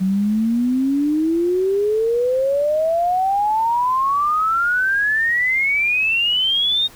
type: exponential sweep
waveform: sine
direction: up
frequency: 185 to 3729 Hz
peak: -15 dBFS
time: 0-6.88 s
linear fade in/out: 20 ms
effects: pink hiss -44 dBFS RMS until 6.95 s